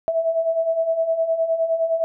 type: beating tone pair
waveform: sine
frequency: 648 / 657.7 Hz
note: E5 / E5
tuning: -30 / -4 cents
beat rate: 9.7 Hz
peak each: -25 / -19 dBFS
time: 0.08-2.04 s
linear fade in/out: 0 ms
effects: none